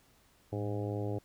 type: harmonic tone with a mistuned harmonic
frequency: 102.6 Hz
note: G#2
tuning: 21 cents flat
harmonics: 1 / 2 / 3 / 4 / 5 / 6 / 7 / 8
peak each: -35 / -45 / -40 / -40 / -42 / -47 / -48 / -50 dBFS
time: 0.52-1.19 s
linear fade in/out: 10 ms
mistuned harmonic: 1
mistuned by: +86 cents
effects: pink hiss -66 dBFS RMS until 1.24 s